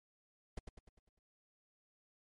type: noise with echo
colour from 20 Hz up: brown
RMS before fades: -40 dBFS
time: 0.57-0.59 s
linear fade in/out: 5 ms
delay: 100 ms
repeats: 6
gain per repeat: -6 dB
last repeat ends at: 1.19 s
effects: MP3 48 kbps